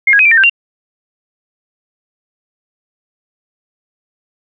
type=tone with pitch steps; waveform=sine; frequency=2134 / 1650 / 2523 / 2353 / 1821 / 1568 / 2768 Hz; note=C7 / G#6 / D#7 / D7 / A#6 / G6 / F7; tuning=+34 / -12 / +23 / +3 / -41 / 0 / -16 cents; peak=-5 dBFS; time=0.07-0.497 s; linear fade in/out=5 ms; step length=61 ms; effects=none